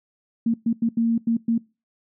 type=tone bursts at uneven times; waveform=sine; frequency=230 Hz; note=A#3; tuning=23 cents flat; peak=-17 dBFS; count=6; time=0.46-0.54 / 0.66-0.73 / 0.82-0.89 / 0.97-1.18 / 1.27-1.37 / 1.48-1.58 s; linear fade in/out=5 ms; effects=noise-tail reverb RT60 0.3 s tail -24 dB re dry